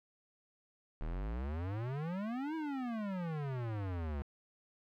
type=exponential two-way sweep; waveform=square; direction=up then down; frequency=36.84 to 326.9 to 68.5 Hz; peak=-37 dBFS; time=1.01-4.22 s; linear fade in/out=0 ms; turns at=2.55 s; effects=low-pass 2000 Hz 12 dB/octave + 12-bit